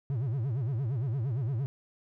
triangle tone with vibrato, 124.4 Hz, B2, 13 cents sharp, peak -26 dBFS, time 0.1-1.66 s, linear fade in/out 0 ms, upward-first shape sine, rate 8.7 Hz, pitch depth 250 cents each way, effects none

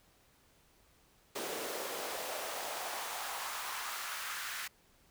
pink noise with high-pass filter sweep, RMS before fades -40 dBFS, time 1.35-4.68 s, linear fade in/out 10 ms, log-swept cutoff 380 to 1600 Hz, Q 2, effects pink hiss -67 dBFS RMS until 5.1 s

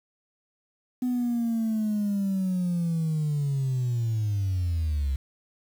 sine linear sweep, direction down, 251.8 to 65.3 Hz, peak -22 dBFS, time 1.02-5.16 s, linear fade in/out 5 ms, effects tanh soft clip ceiling -20 dBFS + 8-bit

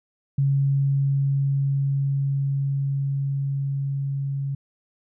sine tone with level ramp, 138.4 Hz, C#3, 2 cents flat, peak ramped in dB -17 to -24 dBFS, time 0.38-4.55 s, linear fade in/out 5 ms, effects none

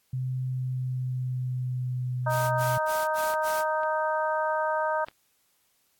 sine tone with pitch glide, 128.6 to 125.08 Hz, C3 to B2, -30 to +22 cents, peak -27 dBFS, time 0.13-2.78 s, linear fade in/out 5 ms, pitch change -48 cents, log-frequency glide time 0.46-2.41 s
harmonic tone, 311.1 Hz, D#4, in tune, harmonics 2 / 3 / 4 / 5, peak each -28 / -28 / -33 / -33 dBFS, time 2.26-5.05 s, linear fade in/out 10 ms
white noise bursts, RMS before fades -38 dBFS, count 5, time 2.29-3.642 s, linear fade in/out 50 ms, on 220 ms, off 63 ms
clicks, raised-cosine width 0.3 ms, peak -25 / -32 / -25 dBFS, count 3, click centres 3.338 / 3.834 / 5.085 s
effects white hiss -69 dBFS RMS until 5.99 s + AAC 64 kbps

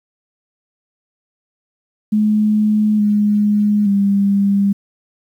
sine tone with pitch steps, 212.5 / 208 / 199.3 Hz, G#3 / G#3 / G3, +40 / +3 / +29 cents, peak -11 dBFS, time 2.12-4.73 s, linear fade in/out 10 ms, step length 870 ms, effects 8-bit

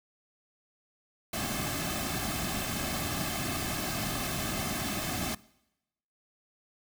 pink noise with comb filter, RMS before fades -33 dBFS, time 1.33-5.35 s, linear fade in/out 5 ms, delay 2.1 ms, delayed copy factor -0.7, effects noise-tail reverb RT60 0.9 s tail -22 dB re dry

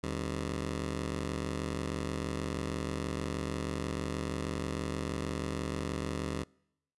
15% pulse ring-modulated tone, 116.5 Hz, A#2, 1 cent flat, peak -24 dBFS, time 0.03-6.44 s, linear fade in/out 10 ms, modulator 35.1 Hz, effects noise-tail reverb RT60 0.8 s tail -26 dB re dry + resampled to 24000 Hz

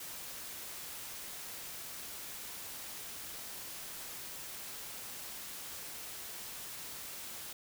white noise, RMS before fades -45 dBFS, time 0-7.53 s, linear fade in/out 5 ms, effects none

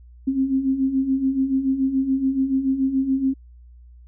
sine beating tone pair, 261.6 / 268.6 Hz, C4 / C4, 0 / +46 cents, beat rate 7 Hz, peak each -25 / -19 dBFS, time 0.27-3.34 s, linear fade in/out 10 ms, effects added 60 Hz sine -43 dBFS peak until 4.07 s

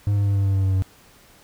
triangle tone with pitch steps, 102.1 / 100.99 / 99.88 / 98.79 / 97.71 / 96.65 / 95.59 / 94.55 Hz, G#2 / G#2 / G2 / G2 / G2 / G2 / G2 / F#2, -29 / -48 / +33 / +14 / -5 / -24 / -43 / +38 cents, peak -15 dBFS, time 0.07-0.822 s, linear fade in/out 0 ms, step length 94 ms, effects pink hiss -52 dBFS RMS until 1.43 s

